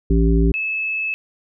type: harmonic tone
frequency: 55.8 Hz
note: A1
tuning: 25 cents sharp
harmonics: 1 / 3 / 5 / 7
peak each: -14 / -19 / -21 / -22 dBFS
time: 0.1-0.52 s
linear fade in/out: 5 ms
type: tone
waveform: sine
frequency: 2604 Hz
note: E7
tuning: 22 cents flat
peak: -20 dBFS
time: 0.54-1.14 s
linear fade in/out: 0 ms
effects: none